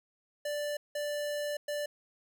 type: tone bursts at uneven times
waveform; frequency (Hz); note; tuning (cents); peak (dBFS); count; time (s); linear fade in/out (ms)
square; 587.3; D5; 0; -33; 3; 0.45-0.77 / 0.95-1.57 / 1.68-1.86; 5
effects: none